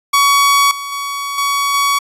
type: tone with level steps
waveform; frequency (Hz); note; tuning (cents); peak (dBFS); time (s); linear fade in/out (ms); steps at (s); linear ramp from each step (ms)
sawtooth; 1125; C#6; +25; -5 / -19 / -16 / -10 / -8; 0.13-1.99; 10; 0.71 / 0.92 / 1.38 / 1.74; 2
effects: resampled to 32000 Hz